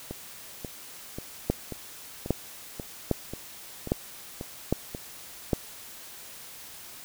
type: two click trains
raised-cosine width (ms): 2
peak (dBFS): -9 / -21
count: 6 / 10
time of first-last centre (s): 1.5-5.532 / 0.11-4.949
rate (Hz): 1.24 / 1.86
effects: white hiss -45 dBFS RMS until 7.04 s